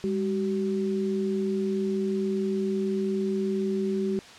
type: tone pair together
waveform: sine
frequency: 201.8 / 380.9 Hz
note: G#3 / G4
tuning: -49 / -50 cents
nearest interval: major seventh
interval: 1099 cents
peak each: -27 dBFS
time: 0.04-4.19 s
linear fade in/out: 0 ms
effects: white hiss -46 dBFS RMS until 4.38 s + low-pass 5000 Hz 12 dB/octave